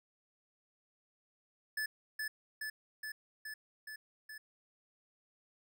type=tone with echo; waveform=square; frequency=1734 Hz; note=A6; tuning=26 cents flat; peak=-35 dBFS; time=1.77-1.86 s; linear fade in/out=5 ms; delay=420 ms; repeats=6; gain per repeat=-2 dB; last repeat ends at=4.38 s; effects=none